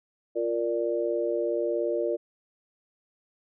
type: chord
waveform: sine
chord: Bb major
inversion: second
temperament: equal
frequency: 349.2 / 466.2 / 587.3 Hz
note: F4 / Bb4 / D5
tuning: 0 / 0 / 0 cents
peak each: -29 dBFS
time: 0.35-2.17 s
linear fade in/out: 20 ms
effects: none